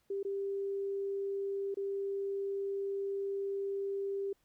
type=tone with dropouts; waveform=sine; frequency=395.2 Hz; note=G4; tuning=14 cents sharp; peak=-33 dBFS; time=0.1-4.33 s; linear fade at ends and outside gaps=5 ms; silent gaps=0.23-0.249 / 1.744-1.77 s; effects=pink hiss -75 dBFS RMS until 4.44 s